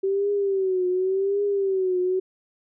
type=tone with vibrato; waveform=sine; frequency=384.2 Hz; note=G4; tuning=35 cents flat; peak=-20 dBFS; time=0.03-2.2 s; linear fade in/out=10 ms; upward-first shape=triangle; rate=0.89 Hz; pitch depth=110 cents each way; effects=none